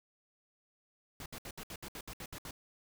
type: noise bursts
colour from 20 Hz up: pink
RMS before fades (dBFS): -45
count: 11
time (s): 1.2-2.509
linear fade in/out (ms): 2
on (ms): 59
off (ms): 66
effects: none